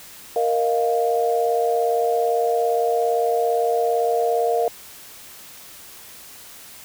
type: chord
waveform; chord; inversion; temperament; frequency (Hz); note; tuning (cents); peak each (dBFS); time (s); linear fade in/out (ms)
sine; Bb suspended fourth; none; just; 466.2 / 621.6 / 699.2; Bb4 / Eb5 / F5; 0 / -2 / +2; -20 / -26 / -21; 0.36-4.68; 2
effects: white hiss -42 dBFS RMS until 6.84 s